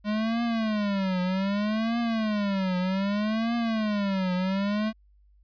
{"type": "tone with vibrato", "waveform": "square", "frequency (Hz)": 206.6, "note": "G#3", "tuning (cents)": -9, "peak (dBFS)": -25, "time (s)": [0.04, 4.93], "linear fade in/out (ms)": 50, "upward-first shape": "triangle", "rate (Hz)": 0.64, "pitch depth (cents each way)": 240, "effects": ["added 50 Hz sine -56 dBFS peak until 5.43 s", "resampled to 11025 Hz"]}